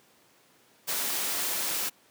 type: noise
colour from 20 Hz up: white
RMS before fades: -30 dBFS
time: 0.87-1.9 s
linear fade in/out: 20 ms
effects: pink hiss -61 dBFS RMS until 2.1 s + high-pass 200 Hz 12 dB/octave